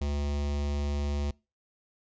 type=tone with notch filter; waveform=square; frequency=72.1 Hz; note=D2; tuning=31 cents flat; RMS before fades=-30 dBFS; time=0.01-1.31 s; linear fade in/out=5 ms; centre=1500 Hz; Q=1.5; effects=noise-tail reverb RT60 0.3 s tail -25 dB re dry + resampled to 16000 Hz